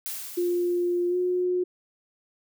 blue noise with exponential decay, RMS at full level -32 dBFS, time 0.06-1.44 s, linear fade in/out 0 ms, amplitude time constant 300 ms
sine tone with pitch glide, 351.7 to 361.2 Hz, F4 to F#4, +12 to -42 cents, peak -22 dBFS, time 0.37-1.64 s, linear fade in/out 10 ms, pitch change +46 cents, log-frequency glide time 1.09-1.16 s
effects none

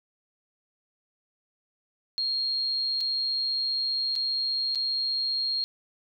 sine tone with dropouts, 4245 Hz, C8, 24 cents sharp, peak -25 dBFS, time 2.18-5.64 s, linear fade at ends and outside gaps 0 ms, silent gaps 3.006-3.01 / 4.154-4.161 / 4.749-4.756 s, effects none

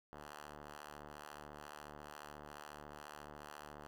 5% pulse ring-modulated tone, 74.2 Hz, D2, 18 cents sharp, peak -36 dBFS, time 0.13-3.87 s, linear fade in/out 0 ms, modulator 778 Hz, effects none

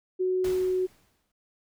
sine tone, 369.9 Hz, F#4, in tune, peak -23 dBFS, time 0.19-0.87 s, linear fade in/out 20 ms
pink noise with exponential decay, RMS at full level -38 dBFS, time 0.44-1.32 s, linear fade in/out 5 ms, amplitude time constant 190 ms
effects none

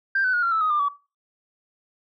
sine tone with pitch steps, 1580 / 1508.6 / 1440.5 / 1375.5 / 1313.4 / 1254 / 1197.4 / 1143.3 Hz, G6 / F#6 / F#6 / F6 / E6 / D#6 / D6 / D6, +13 / +33 / -47 / -27 / -7 / +13 / +33 / -47 cents, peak -18 dBFS, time 0.15-0.886 s, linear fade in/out 5 ms, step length 92 ms, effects noise-tail reverb RT60 0.3 s tail -18 dB re dry + tanh soft clip ceiling -14 dBFS

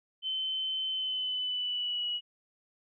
sine tone with pitch glide, 3068 to 2921 Hz, G7 to F#7, -38 to -23 cents, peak -30 dBFS, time 0.22-2.21 s, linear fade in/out 50 ms, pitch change -85 cents, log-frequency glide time 0.9-2.1 s, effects none

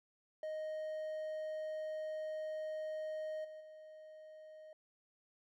triangle tone with level steps, 622.3 Hz, D#5, in tune, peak -37 / -46 / -50 dBFS, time 0.43-4.73 s, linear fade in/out 2 ms, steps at 3.44 / 3.6 s, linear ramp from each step 10 ms, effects none

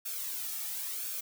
blue noise with flanger, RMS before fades -37 dBFS, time 0.05-1.21 s, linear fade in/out 10 ms, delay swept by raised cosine 0.99 to 1.99 ms, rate 0.97 Hz, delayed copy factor -0.6, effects none

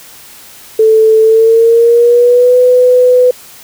sine tone with pitch glide, 440 to 499.6 Hz, A4 to B4, 0 to +20 cents, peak -3 dBFS, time 0.79-3.31 s, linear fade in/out 5 ms, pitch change +220 cents, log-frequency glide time 1.21-2.57 s, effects white hiss -35 dBFS RMS until 3.63 s

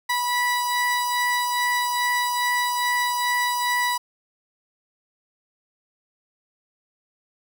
30% pulse tone pair together, 979 / 1960.4 Hz, B5 / B6, -15 / -13 cents, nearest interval octave, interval 1202 cents, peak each -19 / -25 dBFS, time 0.09-3.98 s, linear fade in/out 10 ms, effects none

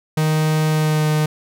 45% pulse tone with pitch glide, 155.56 to 153.24 Hz, D#3 to D#3, 0 to -26 cents, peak -15 dBFS, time 0.17-1.26 s, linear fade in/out 5 ms, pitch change -26 cents, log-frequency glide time 0.69-1.07 s, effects none

